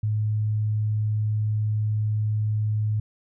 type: tone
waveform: sine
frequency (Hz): 107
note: A2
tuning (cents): -48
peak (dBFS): -21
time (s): 0.03-3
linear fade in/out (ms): 5
effects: none